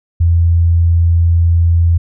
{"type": "tone", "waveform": "sine", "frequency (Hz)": 84.5, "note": "E2", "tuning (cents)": 43, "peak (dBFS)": -7, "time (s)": [0.2, 1.98], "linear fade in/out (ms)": 10, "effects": []}